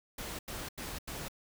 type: noise bursts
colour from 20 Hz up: pink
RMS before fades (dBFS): -41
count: 4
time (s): 0.18-1.284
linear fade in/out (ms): 5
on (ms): 210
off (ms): 88
effects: none